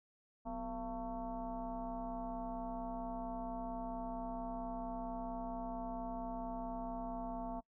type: tone with frequency modulation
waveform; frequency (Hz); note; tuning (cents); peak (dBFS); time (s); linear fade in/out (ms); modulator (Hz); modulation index
sine; 466.2; A#4; 0; -39; 0.45-7.61; 20; 217; 2.2
effects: noise-tail reverb RT60 0.1 s tail -23 dB re dry